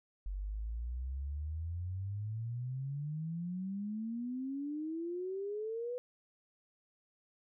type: exponential sweep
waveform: sine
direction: up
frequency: 46.25 to 499.3 Hz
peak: -36 dBFS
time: 0.26-5.98 s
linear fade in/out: 0 ms
effects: none